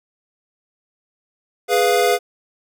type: chord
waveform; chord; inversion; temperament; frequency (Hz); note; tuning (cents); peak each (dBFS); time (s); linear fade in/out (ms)
square; F diminished; first; equal; 415.3 / 493.9 / 698.5; Ab4 / Cb5 / F5; 0 / 0 / 0; -19; 1.68-2.19; 50
effects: none